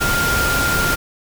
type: tone in noise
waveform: sine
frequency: 1400 Hz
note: F6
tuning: 4 cents sharp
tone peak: -18 dBFS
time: 0-0.96 s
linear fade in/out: 20 ms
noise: pink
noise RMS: -20 dBFS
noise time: 0-0.96 s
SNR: -1 dB
effects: none